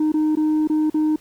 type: tone with dropouts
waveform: sine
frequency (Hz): 308.3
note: D#4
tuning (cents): -16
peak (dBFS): -13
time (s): 0-1.16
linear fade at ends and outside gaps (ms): 5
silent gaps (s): 0.12-0.14 / 0.354-0.37 / 0.674-0.698 / 0.899-0.943
effects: tanh soft clip ceiling -15 dBFS + pink hiss -52 dBFS RMS until 1.2 s